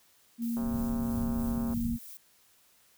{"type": "tone", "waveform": "sine", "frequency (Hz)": 233.1, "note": "A#3", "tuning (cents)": 0, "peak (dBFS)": -29, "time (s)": [0.38, 1.99], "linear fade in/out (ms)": 50}
{"type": "noise with tremolo", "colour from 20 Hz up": "violet", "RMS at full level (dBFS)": -46, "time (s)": [0.42, 2.17], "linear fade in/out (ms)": 0, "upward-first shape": "sine", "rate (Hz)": 3.1, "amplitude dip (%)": 35}
{"type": "click train", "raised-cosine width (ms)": 1, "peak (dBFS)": -29, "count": 156, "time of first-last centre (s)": [0.57, 1.735], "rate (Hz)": 133}
{"type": "low-pass noise", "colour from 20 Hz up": "pink", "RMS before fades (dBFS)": -37, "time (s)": [0.61, 1.97], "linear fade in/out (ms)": 10, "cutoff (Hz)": 210, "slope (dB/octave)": 96}
{"effects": ["white hiss -64 dBFS RMS until 2.97 s"]}